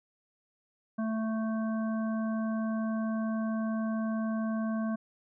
harmonic tone, 221.1 Hz, A3, 9 cents sharp, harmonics 1 / 3 / 5 / 7, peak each -29 / -39 / -43 / -46 dBFS, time 0.98-4.96 s, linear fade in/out 10 ms, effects none

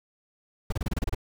brown noise bursts, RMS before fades -26 dBFS, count 9, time 0.7-1.148 s, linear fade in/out 5 ms, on 24 ms, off 29 ms, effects none

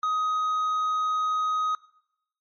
triangle tone, 1256 Hz, D#6, 16 cents sharp, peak -21 dBFS, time 0.03-1.75 s, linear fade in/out 2 ms, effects noise-tail reverb RT60 0.8 s tail -21 dB re dry + MP3 32 kbps

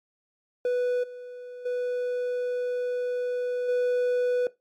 triangle tone with level steps, 493.9 Hz, B4, in tune, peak -20 / -35 / -23 / -19 dBFS, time 0.65-4.47 s, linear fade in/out 2 ms, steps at 1.03 / 1.65 / 3.68 s, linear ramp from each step 10 ms, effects noise-tail reverb RT60 0.2 s tail -18 dB re dry + MP3 64 kbps

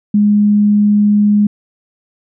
sine tone, 207.3 Hz, G#3, 3 cents flat, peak -7 dBFS, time 0.14-1.47 s, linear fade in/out 5 ms, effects none

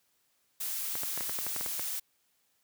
blue noise, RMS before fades -35 dBFS, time 0.6-2 s, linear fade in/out 10 ms
clicks, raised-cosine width 0.5 ms, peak -23 dBFS, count 11, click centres 0.954 / 1.034 / 1.176 / 1.208 / 1.295 / 1.388 / 1.466 / 1.563 / 1.61 / 1.662 / 1.795 s
effects white hiss -73 dBFS RMS until 2.63 s + high-pass 60 Hz 12 dB/octave

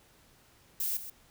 violet noise with echo, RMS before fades -32 dBFS, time 0.8-0.97 s, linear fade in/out 2 ms, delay 130 ms, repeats 1, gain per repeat -11 dB, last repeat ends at 1.1 s, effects pink hiss -62 dBFS RMS until 1.3 s

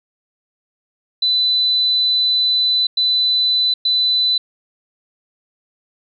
sine tone bursts at uneven times, 4000 Hz, B7, 21 cents sharp, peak -13 dBFS, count 3, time 1.22-2.87 / 2.97-3.74 / 3.85-4.38 s, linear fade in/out 5 ms, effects none

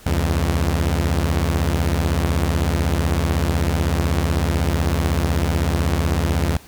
sawtooth beating tone pair, 69.7 / 85.7 Hz, C#2 / F2, +10 / -32 cents, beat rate 16 Hz, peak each -16 dBFS, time 0.06-6.57 s, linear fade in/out 5 ms, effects pink hiss -45 dBFS RMS until 6.67 s

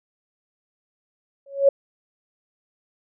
sine tone with exponential growth, 554.4 Hz, C#5, in tune, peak -8 dBFS, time 1.46-1.69 s, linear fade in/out 5 ms, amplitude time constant 49 ms, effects none

